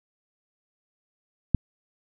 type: click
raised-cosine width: 5 ms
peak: -6 dBFS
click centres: 1.547 s
effects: none